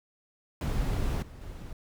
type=noise with level steps; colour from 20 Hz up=brown; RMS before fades=-29 / -45 / -41 dBFS; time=0.61-1.73 s; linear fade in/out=2 ms; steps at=1.22 / 1.41 s; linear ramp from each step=5 ms; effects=none